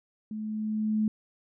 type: tone with level ramp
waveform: sine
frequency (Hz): 215.4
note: A3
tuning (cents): -37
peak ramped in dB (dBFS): -33 to -22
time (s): 0.31-1.08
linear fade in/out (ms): 2
effects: none